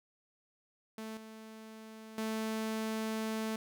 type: tone with level steps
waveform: sawtooth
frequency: 220 Hz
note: A3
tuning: in tune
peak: -37 / -44 / -30 dBFS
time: 0.98-3.56 s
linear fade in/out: 2 ms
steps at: 1.17 / 2.18 s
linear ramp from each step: 2 ms
effects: none